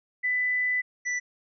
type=tone pair in turn; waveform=sine / square; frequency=1995 / 1975.5 Hz; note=B6 / B6; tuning=+17 / 0 cents; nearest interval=unison; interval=17 cents; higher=first; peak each=-23 / -27 dBFS; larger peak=first; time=0.23-0.82 / 1.05-1.2 s; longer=first; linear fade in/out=20 ms; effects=resampled to 16000 Hz